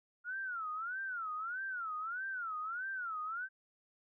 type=tone with vibrato; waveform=sine; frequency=1396.9 Hz; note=F6; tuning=in tune; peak=-37 dBFS; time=0.24-3.49 s; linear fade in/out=50 ms; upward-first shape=sine; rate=1.6 Hz; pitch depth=210 cents each way; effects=none